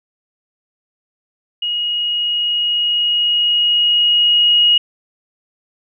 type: tone with level ramp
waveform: sine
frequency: 2886 Hz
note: F#7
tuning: 44 cents flat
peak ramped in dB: -17 to -8 dBFS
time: 1.62-4.78 s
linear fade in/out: 5 ms
effects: none